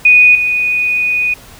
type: tone with level steps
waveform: sine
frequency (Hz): 2477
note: D#7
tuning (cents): -8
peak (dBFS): -3 / -11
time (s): 0.05-1.34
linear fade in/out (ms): 5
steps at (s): 0.35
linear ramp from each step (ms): 2
effects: pink hiss -38 dBFS RMS until 1.59 s